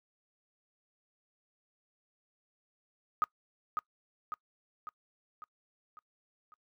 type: tone with echo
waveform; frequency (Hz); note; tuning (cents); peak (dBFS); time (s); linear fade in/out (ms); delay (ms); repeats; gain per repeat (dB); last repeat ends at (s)
sine; 1244.5; D#6; 0; -24; 3.22-3.24; 0; 550; 6; -5; 6.54
effects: noise-tail reverb RT60 0.1 s tail -24 dB re dry